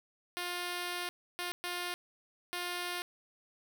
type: tone bursts at uneven times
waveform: 5% pulse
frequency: 353.9 Hz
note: F4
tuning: 23 cents sharp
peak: -24 dBFS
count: 4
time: 0.37-1.09 / 1.39-1.52 / 1.64-1.94 / 2.53-3.02 s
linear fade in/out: 0 ms
effects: none